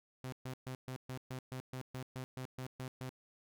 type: tone bursts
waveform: sawtooth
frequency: 129 Hz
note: C3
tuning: 24 cents flat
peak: -37 dBFS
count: 14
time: 0.24-3.092 s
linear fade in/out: 0 ms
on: 83 ms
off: 130 ms
effects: none